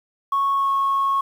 sine tone with pitch glide, 1104 to 1097 Hz, C#6 to C#6, -7 to -18 cents, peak -16 dBFS, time 0.32-1.21 s, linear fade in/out 5 ms, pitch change -11 cents, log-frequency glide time 0.52-0.69 s, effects tanh soft clip ceiling -14 dBFS + 8-bit

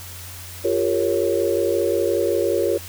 sine chord, G half-diminished seventh, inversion third, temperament equal with one note detuned, 349.2 / 400.7 / 466.2 / 554.4 Hz, F4 / G4 / Bb4 / Db5, 0 / +38 / 0 / 0 cents, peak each -23 dBFS, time 0.64-2.78 s, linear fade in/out 10 ms, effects added 90 Hz sine -38 dBFS peak until 2.88 s + white hiss -38 dBFS RMS until 2.88 s

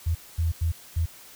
sine tone bursts at uneven times, 82.41 Hz, E2, in tune, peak -21 dBFS, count 4, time 0.06-0.15 / 0.38-0.52 / 0.61-0.72 / 0.96-1.06 s, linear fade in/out 10 ms, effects white hiss -48 dBFS RMS until 1.35 s

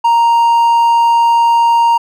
triangle tone, 932.3 Hz, A#5, in tune, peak -5 dBFS, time 0.04-1.98 s, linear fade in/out 10 ms, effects none

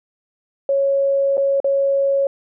sine tone with dropouts, 552 Hz, C#5, 7 cents flat, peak -14 dBFS, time 0.69-2.27 s, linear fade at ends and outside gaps 2 ms, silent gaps 1.371-1.378 / 1.602-1.644 s, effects none

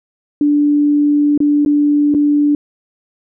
sine tone with dropouts, 292.6 Hz, D4, 6 cents flat, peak -9 dBFS, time 0.41-2.55 s, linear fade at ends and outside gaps 2 ms, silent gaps 1.377-1.403 / 1.65-1.66 / 2.141-2.147 s, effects none

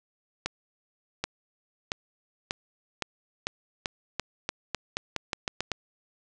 accelerating click train, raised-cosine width 0.2 ms, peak -11 dBFS, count 16, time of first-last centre 0.46-5.717 s, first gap 780 ms, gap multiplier 0.87, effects resampled to 22050 Hz + 8-bit

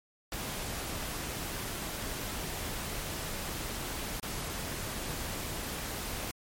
pink noise with dropouts, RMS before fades -37 dBFS, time 0.32-6.31 s, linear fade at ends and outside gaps 1 ms, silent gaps 4.199-4.228 s, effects MP3 64 kbps

